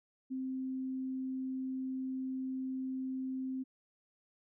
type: tone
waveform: sine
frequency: 261.3 Hz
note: C4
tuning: 2 cents flat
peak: -35 dBFS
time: 0.3-3.64 s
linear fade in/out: 20 ms
effects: none